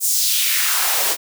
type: noise with high-pass filter sweep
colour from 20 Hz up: white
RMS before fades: -18 dBFS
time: 0-1.17 s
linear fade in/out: 50 ms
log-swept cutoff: 8300 to 390 Hz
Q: 1.7
effects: none